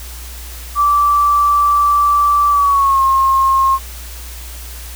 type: tone with pitch glide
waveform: sine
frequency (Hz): 1163 to 1072.7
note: D6 to C6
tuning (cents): -17 to +43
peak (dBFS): -9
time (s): 0.75-3.79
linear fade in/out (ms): 50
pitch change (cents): -140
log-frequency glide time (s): 2.49-3.02
effects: added 60 Hz sine -29 dBFS peak until 4.95 s + white hiss -34 dBFS RMS until 4.95 s